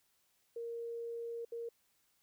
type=tone bursts at uneven times; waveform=sine; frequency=466.2 Hz; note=A#4; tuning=in tune; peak=-39 dBFS; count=2; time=0.56-1.45 / 1.52-1.69 s; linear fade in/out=5 ms; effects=white hiss -75 dBFS RMS until 2.22 s